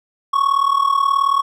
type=tone with amplitude modulation; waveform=triangle; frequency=1108.7 Hz; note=C#6; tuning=in tune; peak=-8 dBFS; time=0.33-1.42 s; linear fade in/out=10 ms; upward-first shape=sine; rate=38.6 Hz; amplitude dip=80%; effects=none